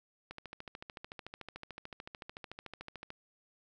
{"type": "click train", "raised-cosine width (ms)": 0.3, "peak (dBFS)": -28, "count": 39, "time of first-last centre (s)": [0.31, 3.104], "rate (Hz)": 13.6, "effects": []}